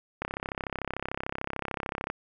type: click train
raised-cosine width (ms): 0.5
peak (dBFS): -16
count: 64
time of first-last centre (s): 0.22-2.101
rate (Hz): 33.5
effects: none